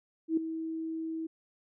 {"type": "tone with ADSR envelope", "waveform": "sine", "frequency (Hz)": 323, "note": "E4", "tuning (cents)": -35, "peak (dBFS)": -22, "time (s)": [0.28, 1.27], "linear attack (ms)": 92, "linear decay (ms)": 4, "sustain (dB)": -11, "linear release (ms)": 9, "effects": []}